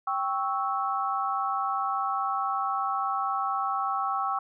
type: chord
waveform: sine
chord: C# diminished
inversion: second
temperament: equal with one note detuned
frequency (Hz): 784 / 1108.7 / 1312.4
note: G5 / C#6 / E6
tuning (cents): 0 / 0 / -8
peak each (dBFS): -30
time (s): 0.07-4.39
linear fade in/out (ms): 5
effects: none